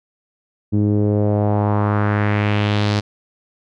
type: tone with low-pass filter sweep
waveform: sawtooth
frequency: 103.83 Hz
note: G#2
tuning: in tune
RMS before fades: -17 dBFS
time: 0.72-3.01 s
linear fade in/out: 20 ms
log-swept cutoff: 280 to 4900 Hz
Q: 2.2
effects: none